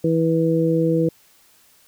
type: harmonic tone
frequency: 163.4 Hz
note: E3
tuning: 15 cents flat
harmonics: 1 / 2 / 3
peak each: -20 / -20 / -20 dBFS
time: 0.04-1.09 s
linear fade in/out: 5 ms
effects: white hiss -55 dBFS RMS until 1.87 s